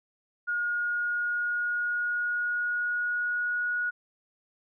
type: tone with pitch glide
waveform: sine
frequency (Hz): 1433 to 1454.7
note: F6 to F#6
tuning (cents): +44 to -30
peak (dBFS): -26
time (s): 0.47-3.91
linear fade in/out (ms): 20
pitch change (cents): +26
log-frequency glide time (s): 0.69-3.68
effects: none